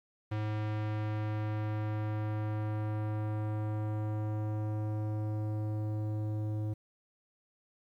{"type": "tone with low-pass filter sweep", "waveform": "square", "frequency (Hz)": 106.9, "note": "A2", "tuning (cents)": -49, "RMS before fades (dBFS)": -34, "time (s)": [0.31, 6.74], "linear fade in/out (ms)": 10, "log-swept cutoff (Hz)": [2800, 470], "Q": 0.76, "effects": ["11-bit"]}